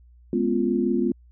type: chord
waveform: sine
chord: C# dominant seventh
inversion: second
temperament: equal with one note detuned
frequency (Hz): 207.7 / 246.9 / 272.7 / 349.2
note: G#3 / B3 / C#4 / E#4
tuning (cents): 0 / 0 / -28 / 0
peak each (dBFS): -26 / -24 / -29 / -24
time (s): 0.33-1.12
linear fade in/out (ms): 2
effects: added 60 Hz sine -49 dBFS peak until 1.31 s